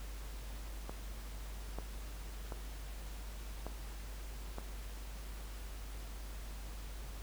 clicks, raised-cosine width 1 ms, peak -28 dBFS, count 5, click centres 0.895 / 1.786 / 2.522 / 3.666 / 4.584 s, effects added 50 Hz sine -43 dBFS peak until 7.22 s + pink hiss -53 dBFS RMS until 7.22 s

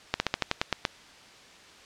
slowing click train, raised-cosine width 0.2 ms, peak -6 dBFS, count 9, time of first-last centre 0.14-0.852 s, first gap 60 ms, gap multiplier 1.11, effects white hiss -51 dBFS RMS until 1.85 s + low-pass 5000 Hz 12 dB/octave

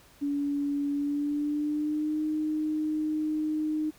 sine tone with pitch glide, 285.6 to 307.9 Hz, D4 to D#4, -48 to -18 cents, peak -26 dBFS, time 0.21-3.91 s, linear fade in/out 20 ms, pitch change +130 cents, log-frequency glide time 0.94-2.23 s, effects pink hiss -57 dBFS RMS until 3.98 s

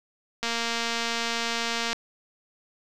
click train, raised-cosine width 0.2 ms, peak -11 dBFS, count 349, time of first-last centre 0.43-1.93 s, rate 232 Hz, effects none

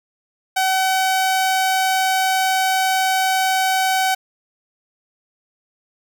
sawtooth tone, 758 Hz, F#5, 42 cents sharp, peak -12 dBFS, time 0.56-4.15 s, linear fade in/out 10 ms, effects none

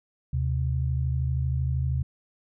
sine tone pair together, 76.7 / 129.52 Hz, D#2 / C3, -24 / -17 cents, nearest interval major sixth, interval 907 cents, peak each -26 dBFS, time 0.33-2.03 s, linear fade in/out 5 ms, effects none

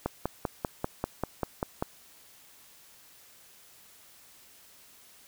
click train, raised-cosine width 1 ms, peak -14 dBFS, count 10, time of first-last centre 0.06-1.825 s, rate 5.1 Hz, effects white hiss -56 dBFS RMS until 5.27 s

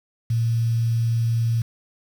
sine tone with quantisation, 115.5 Hz, A#2, 16 cents flat, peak -18 dBFS, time 0.3-1.62 s, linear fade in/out 5 ms, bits 7, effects none

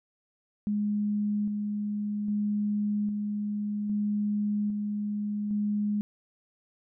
sine tone with tremolo, 207.7 Hz, G#3, in tune, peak -25 dBFS, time 0.67-6.01 s, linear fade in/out 0 ms, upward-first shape square, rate 0.62 Hz, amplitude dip 30%, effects none

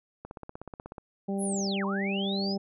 click train, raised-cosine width 1 ms, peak -26 dBFS, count 13, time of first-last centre 0.25-0.982 s, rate 16.4 Hz
harmonic tone, 196.9 Hz, G3, 8 cents sharp, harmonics 1 / 2 / 3 / 4, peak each -29 / -35 / -39 / -41 dBFS, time 1.28-2.58 s, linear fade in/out 10 ms
sine linear two-way sweep, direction down then up, 11360 to 904 to 5290 Hz, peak -33 dBFS, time 1.38-2.57 s, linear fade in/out 50 ms, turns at 1.85 s
effects none

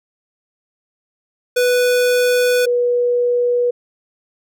square / sine tone pair in turn, 493.9 / 486.3 Hz, B4 / B4, 0 / -27 cents, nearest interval unison, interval 27 cents, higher first, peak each -13 dBFS, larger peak neither, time 1.56-2.66 / 2.66-3.71 s, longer first, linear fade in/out 10 ms, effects none

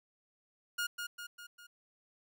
sawtooth tone with echo, 1428 Hz, F6, 38 cents sharp, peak -29 dBFS, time 0.78-0.87 s, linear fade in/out 10 ms, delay 200 ms, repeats 4, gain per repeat -5 dB, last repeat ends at 1.67 s, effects none

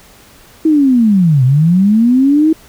sine linear two-way sweep, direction down then up, 323.7 to 123.47 to 323.7 Hz, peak -6 dBFS, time 0.65-2.53 s, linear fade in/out 5 ms, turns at 1.44 s, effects pink hiss -42 dBFS RMS until 2.68 s

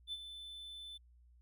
triangle tone with ADSR envelope, 3520 Hz, A7, in tune, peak -35 dBFS, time 0.07-0.98 s, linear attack 57 ms, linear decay 38 ms, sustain -10 dB, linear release 16 ms, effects tanh soft clip ceiling -33 dBFS + added 60 Hz sine -61 dBFS peak until 1.41 s

